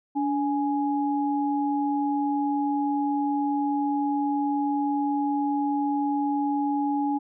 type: tone pair together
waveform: sine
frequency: 287.5 / 833 Hz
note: D4 / G#5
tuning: -37 / +5 cents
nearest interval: octave + tritone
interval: 1842 cents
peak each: -24 / -27 dBFS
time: 0.15-7.19 s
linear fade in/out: 20 ms
effects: none